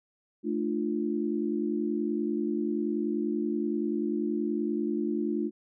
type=chord; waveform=sine; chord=D minor; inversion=second; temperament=equal with one note detuned; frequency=220 / 298.8 / 349.2 Hz; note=A3 / D4 / F4; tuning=0 / +30 / 0 cents; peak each=-31 dBFS; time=0.43-5.51 s; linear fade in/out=50 ms; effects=none